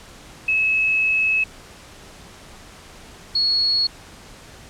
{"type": "tone pair in turn", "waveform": "sine", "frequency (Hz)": [2583, 4344], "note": ["E7", "C#8"], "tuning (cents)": [-36, -36], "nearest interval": "major sixth", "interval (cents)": 900, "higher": "second", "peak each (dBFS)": -16, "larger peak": "neither", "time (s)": [[0.48, 1.44], [3.35, 3.87]], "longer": "first", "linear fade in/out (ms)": 5, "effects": ["pink hiss -43 dBFS RMS until 4.69 s", "low-pass 9000 Hz 12 dB/octave"]}